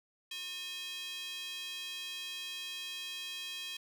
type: tone with high-pass filter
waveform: square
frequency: 360 Hz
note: F#4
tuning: 47 cents flat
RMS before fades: -42 dBFS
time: 0.31-3.77 s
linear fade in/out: 5 ms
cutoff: 3000 Hz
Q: 3.7
effects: none